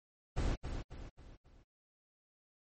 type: noise with echo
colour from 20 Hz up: brown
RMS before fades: -33 dBFS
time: 0.36-0.56 s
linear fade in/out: 20 ms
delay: 270 ms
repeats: 4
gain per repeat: -7 dB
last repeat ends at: 1.64 s
effects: MP3 32 kbps